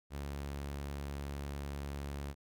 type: tone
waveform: sawtooth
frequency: 70.7 Hz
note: C#2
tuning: 35 cents sharp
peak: -35 dBFS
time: 0.1-2.35 s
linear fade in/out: 50 ms
effects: none